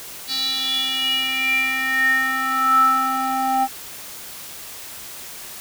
square tone with band-pass filter sweep, 263.2 Hz, C4, 10 cents sharp, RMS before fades -20 dBFS, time 0.27-3.68 s, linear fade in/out 50 ms, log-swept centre 4300 to 870 Hz, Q 10, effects white hiss -36 dBFS RMS until 5.6 s

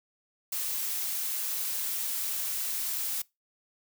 blue noise, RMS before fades -32 dBFS, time 0.52-3.22 s, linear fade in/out 5 ms, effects noise-tail reverb RT60 0.2 s tail -22 dB re dry

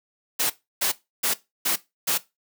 white noise bursts, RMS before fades -23 dBFS, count 5, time 0.39-2.18 s, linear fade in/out 10 ms, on 110 ms, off 310 ms, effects noise-tail reverb RT60 0.2 s tail -17 dB re dry + high-pass 200 Hz 12 dB/octave

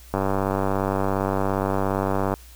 click train, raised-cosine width 1 ms, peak -9 dBFS, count 215, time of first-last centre 0.14-2.339 s, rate 97.3 Hz, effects added 60 Hz sine -44 dBFS peak until 2.55 s + white hiss -50 dBFS RMS until 2.55 s

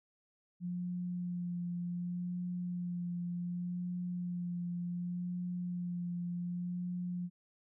sine tone with vibrato, 176.5 Hz, F3, 19 cents sharp, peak -35 dBFS, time 0.6-7.3 s, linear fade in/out 50 ms, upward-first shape sine, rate 0.67 Hz, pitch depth 17 cents each way, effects none

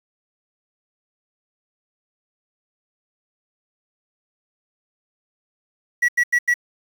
triangle tone bursts, 1934 Hz, B6, 37 cents flat, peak -12 dBFS, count 4, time 6.02-6.541 s, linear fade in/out 10 ms, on 65 ms, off 87 ms, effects 7-bit

